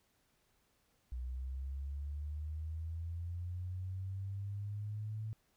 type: linear sweep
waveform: sine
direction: up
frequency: 61 to 110 Hz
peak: -38 dBFS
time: 1.12-5.33 s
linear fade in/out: 0 ms
effects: pink hiss -75 dBFS RMS until 5.56 s